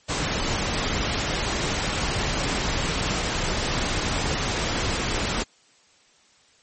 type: noise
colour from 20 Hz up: pink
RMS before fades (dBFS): -25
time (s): 0.08-5.44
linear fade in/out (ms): 20
effects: white hiss -58 dBFS RMS until 6.62 s + MP3 32 kbps